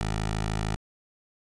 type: tone with notch filter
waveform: 10% pulse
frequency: 53.3 Hz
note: G#1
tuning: 46 cents sharp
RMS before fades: -29 dBFS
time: 0.01-0.76 s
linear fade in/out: 0 ms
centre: 280 Hz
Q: 1.4
effects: resampled to 22050 Hz